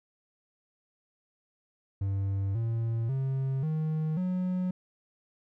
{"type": "tone with pitch steps", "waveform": "triangle", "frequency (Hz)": [98, 114.54, 133.87, 156.47, 182.87], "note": ["G2", "A#2", "C3", "D#3", "F#3"], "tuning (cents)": [0, -30, 40, 10, -20], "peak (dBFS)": -25, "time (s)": [2.01, 4.71], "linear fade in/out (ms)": 5, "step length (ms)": 540, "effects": []}